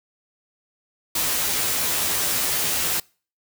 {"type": "noise with comb filter", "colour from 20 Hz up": "white", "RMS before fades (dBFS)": -23, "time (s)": [1.15, 3], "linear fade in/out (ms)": 5, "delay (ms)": 12, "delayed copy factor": 0.8, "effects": ["noise-tail reverb RT60 0.4 s tail -26 dB re dry"]}